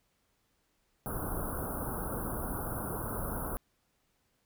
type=band-stop noise; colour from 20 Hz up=pink; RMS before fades=-36 dBFS; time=1.06-3.57 s; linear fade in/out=0 ms; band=1500 to 9700 Hz; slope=96 dB/octave; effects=pink hiss -75 dBFS RMS until 4.45 s